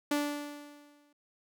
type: tone with exponential decay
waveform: sawtooth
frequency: 291.7 Hz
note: D4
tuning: 12 cents flat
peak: -22 dBFS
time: 0.11-1.13 s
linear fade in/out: 5 ms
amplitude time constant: 220 ms
effects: none